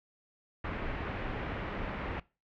pink low-pass noise, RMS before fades -37 dBFS, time 0.64-2.2 s, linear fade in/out 5 ms, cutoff 2500 Hz, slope 24 dB/octave, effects noise-tail reverb RT60 0.3 s tail -22 dB re dry

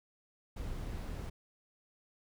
brown noise, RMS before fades -40 dBFS, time 0.56-1.3 s, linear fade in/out 10 ms, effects none

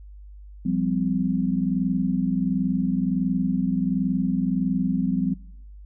sine chord, F suspended second, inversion none, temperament equal with one note detuned, 174.61 / 196 / 256.8 Hz, F3 / G3 / C4, 0 / 0 / -32 cents, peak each -25 dBFS, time 0.65-5.34 s, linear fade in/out 10 ms, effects noise-tail reverb RT60 0.8 s tail -23 dB re dry + added 50 Hz sine -40 dBFS peak until 5.85 s

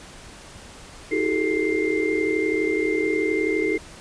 sine tone cluster, 317.9 / 369.6 / 402.2 / 441.2 / 2099 Hz, D#4 / F#4 / G4 / A4 / C7, +37 / -2 / +44 / +5 / +5 cents, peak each -25 / -28 / -26 / -26 / -27 dBFS, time 1.11-3.78 s, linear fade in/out 10 ms, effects pink hiss -43 dBFS RMS until 4 s + resampled to 22050 Hz

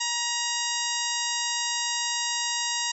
harmonic tone with a mistuned harmonic, 947 Hz, A#5, 27 cents sharp, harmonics 1 / 2 / 3 / 4 / 5 / 6 / 7 / 8, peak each -34 / -34 / -34 / -34 / -34 / -34 / -34 / -34 dBFS, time 0-2.92 s, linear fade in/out 10 ms, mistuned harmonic 5, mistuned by +21 cents, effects none

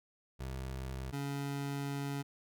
25% pulse tone pair in turn, 65.41 / 140.53 Hz, C2 / C#3, 0 / +24 cents, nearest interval octave + minor second, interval 1324 cents, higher second, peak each -35 / -32 dBFS, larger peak second, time 0.39-1.12 / 1.12-2.23 s, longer second, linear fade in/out 20 ms, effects none

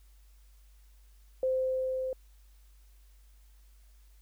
sine tone with level ramp, 519 Hz, C5, 14 cents flat, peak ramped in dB -25 to -31 dBFS, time 1.43-2.13 s, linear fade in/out 2 ms, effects added 50 Hz sine -55 dBFS peak until 4.21 s + white hiss -69 dBFS RMS until 4.21 s

